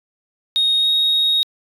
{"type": "tone with pitch glide", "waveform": "sine", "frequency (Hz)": [3729, 3755], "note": ["A#7", "A#7"], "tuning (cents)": [0, 12], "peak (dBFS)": -12, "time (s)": [0.56, 1.43], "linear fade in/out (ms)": 0, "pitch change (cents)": 12, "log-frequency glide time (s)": [0.79, 0.88], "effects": ["tanh soft clip ceiling -11 dBFS"]}